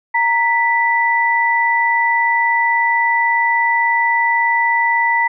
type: tone pair together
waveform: sine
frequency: 929.1 / 1975.5 Hz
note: A#5 / B6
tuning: -6 / 0 cents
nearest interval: octave + minor second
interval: 1306 cents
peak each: -15 dBFS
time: 0.14-5.28 s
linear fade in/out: 10 ms
effects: none